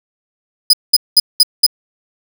40% pulse tone bursts, 4983 Hz, D#8, 2 cents sharp, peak -3 dBFS, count 5, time 0.7-1.665 s, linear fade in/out 5 ms, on 33 ms, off 200 ms, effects none

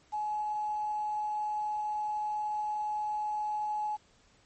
sine tone with quantisation, 846 Hz, G#5, 32 cents sharp, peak -30 dBFS, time 0.12-3.97 s, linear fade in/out 20 ms, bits 9, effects pink hiss -64 dBFS RMS until 4.45 s + MP3 32 kbps

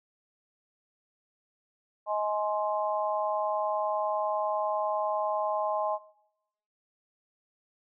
harmonic tone, 210 Hz, G#3, 19 cents sharp, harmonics 3 / 4 / 5, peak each -30 / -31 / -32 dBFS, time 2.06-5.99 s, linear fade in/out 50 ms, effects noise-tail reverb RT60 0.8 s tail -19 dB re dry

